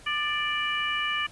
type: harmonic tone with a mistuned harmonic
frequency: 587.3 Hz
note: D5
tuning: in tune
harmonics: 2 / 3 / 4 / 5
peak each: -31 / -31 / -31 / -31 dBFS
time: 0.06-1.27 s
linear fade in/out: 10 ms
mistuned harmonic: 2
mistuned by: +29 cents
effects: pink hiss -51 dBFS RMS until 1.31 s + resampled to 24000 Hz